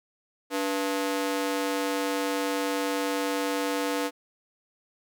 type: ring-modulated tone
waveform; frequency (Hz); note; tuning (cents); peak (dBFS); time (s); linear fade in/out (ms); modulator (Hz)
sawtooth; 390; G4; -9; -19; 0.5-4.11; 50; 100
effects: none